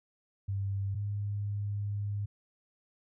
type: tone pair in turn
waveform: sine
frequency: 98.6 / 102.19 Hz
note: G2 / G#2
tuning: +11 / -27 cents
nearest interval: minor second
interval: 62 cents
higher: second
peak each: -30 / -31 dBFS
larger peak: first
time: 0.48-0.95 / 0.95-2.26 s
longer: second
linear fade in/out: 10 ms
effects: none